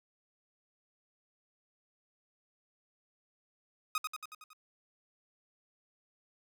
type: tone with echo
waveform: sawtooth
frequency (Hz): 1253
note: D#6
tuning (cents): +12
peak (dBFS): -26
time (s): 3.95-3.98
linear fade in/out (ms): 2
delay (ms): 92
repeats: 6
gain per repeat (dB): -4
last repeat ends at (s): 4.532
effects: none